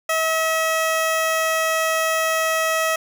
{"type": "tone", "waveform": "15% pulse", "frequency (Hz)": 643, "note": "E5", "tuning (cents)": -43, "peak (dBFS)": -12, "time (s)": [0.09, 2.96], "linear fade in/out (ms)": 5, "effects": []}